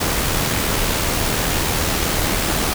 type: noise with amplitude modulation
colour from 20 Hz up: pink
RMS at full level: -18 dBFS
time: 0-2.74 s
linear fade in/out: 10 ms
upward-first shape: sine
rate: 78.5 Hz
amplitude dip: 35%
effects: none